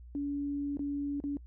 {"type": "tone with dropouts", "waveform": "sine", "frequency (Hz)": 285, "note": "C#4", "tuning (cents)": 48, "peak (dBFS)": -31, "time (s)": [0.15, 1.37], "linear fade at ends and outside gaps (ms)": 1, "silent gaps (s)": [[0.771, 0.793], [1.202, 1.239]], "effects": ["noise-tail reverb RT60 0.1 s tail -25 dB re dry", "added 60 Hz sine -47 dBFS peak until 1.46 s"]}